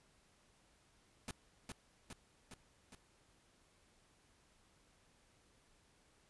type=noise with echo; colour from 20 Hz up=pink; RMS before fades=-44 dBFS; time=1.28-1.31 s; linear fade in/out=2 ms; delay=410 ms; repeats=4; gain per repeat=-3 dB; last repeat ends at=2.95 s; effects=pink hiss -71 dBFS RMS until 6.29 s + resampled to 24000 Hz

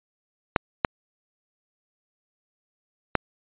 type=clicks; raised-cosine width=0.5 ms; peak=-3 dBFS; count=3; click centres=0.562 / 0.848 / 3.153 s; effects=resampled to 8000 Hz

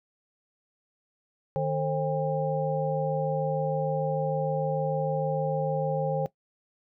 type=tone cluster; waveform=sine; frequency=153.7 / 446.4 / 533 / 801 Hz; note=D#3 / A4 / C5 / G5; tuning=-21 / +25 / +32 / +37 cents; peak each=-29 / -33 / -28 / -33 dBFS; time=1.56-6.26 s; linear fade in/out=0 ms; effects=noise-tail reverb RT60 0.1 s tail -18 dB re dry

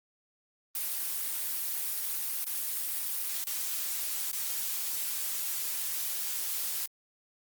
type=noise with dropouts; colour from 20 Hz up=blue; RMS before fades=-33 dBFS; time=0.75-6.86 s; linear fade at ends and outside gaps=2 ms; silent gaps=2.445-2.465 / 3.441-3.469 / 4.315-4.329 s; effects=Opus 32 kbps

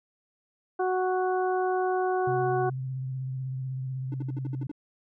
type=harmonic tone; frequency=370 Hz; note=F#4; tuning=in tune; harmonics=1 / 2 / 3 / 4; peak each=-26 / -28 / -36 / -37 dBFS; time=0.79-2.7 s; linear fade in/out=10 ms
type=tone with vibrato; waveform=sine; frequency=130.81 Hz; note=C3; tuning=in tune; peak=-30 dBFS; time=2.27-4.67 s; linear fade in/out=5 ms; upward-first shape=triangle; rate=16 Hz; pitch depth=37 cents each way
type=tone bursts; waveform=triangle; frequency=296.5 Hz; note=D4; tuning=17 cents sharp; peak=-31 dBFS; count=8; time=4.12-4.715 s; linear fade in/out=2 ms; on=21 ms; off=61 ms
effects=none

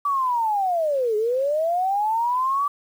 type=linear two-way sweep; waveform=sine; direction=down then up; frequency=1160 to 415.3 to 1160 Hz; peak=-19 dBFS; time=0.05-2.68 s; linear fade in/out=5 ms; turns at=1.16 s; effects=8-bit

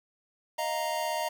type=chord; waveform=square; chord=Eb suspended second; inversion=none; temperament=equal; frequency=622.3 / 698.5 / 932.3 Hz; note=Eb5 / F5 / Bb5; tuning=0 / 0 / 0 cents; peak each=-34 / -36 / -33 dBFS; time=0.58-1.29 s; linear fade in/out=10 ms; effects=9-bit

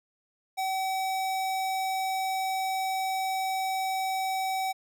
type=tone; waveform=square; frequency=762 Hz; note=G5; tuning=49 cents flat; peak=-28 dBFS; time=0.57-4.73 s; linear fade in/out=20 ms; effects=none

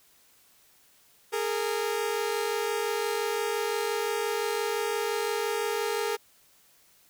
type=tone pair together; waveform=sawtooth; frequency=413.6 / 459.4 Hz; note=G#4 / A#4; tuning=-7 / -25 cents; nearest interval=major second; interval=182 cents; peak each=-26 dBFS; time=1.32-6.17 s; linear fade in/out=20 ms; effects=white hiss -61 dBFS RMS until 7.09 s

